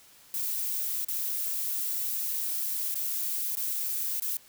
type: noise with dropouts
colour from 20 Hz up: violet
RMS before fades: -31 dBFS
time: 0.34-4.37 s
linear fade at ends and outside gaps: 1 ms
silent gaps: 1.047-1.085 / 2.943-2.955 / 3.553-3.57 / 4.199-4.221 s
effects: white hiss -56 dBFS RMS until 4.48 s